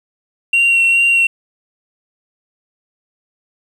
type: tone with vibrato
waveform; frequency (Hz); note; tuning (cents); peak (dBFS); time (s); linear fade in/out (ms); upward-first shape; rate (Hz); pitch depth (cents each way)
sine; 2744; F7; -31; -7; 0.53-1.27; 5; sine; 2.4; 15
effects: tanh soft clip ceiling -8 dBFS + 7-bit